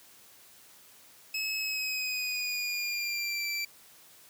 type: tone with pitch glide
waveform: 25% pulse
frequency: 2580 to 2339 Hz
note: E7 to D7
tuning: -38 to -8 cents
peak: -27 dBFS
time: 1.34-3.65 s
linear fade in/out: 5 ms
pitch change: -170 cents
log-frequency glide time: 1.57-3.47 s
effects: white hiss -56 dBFS RMS until 4.29 s + high-pass 80 Hz 12 dB/octave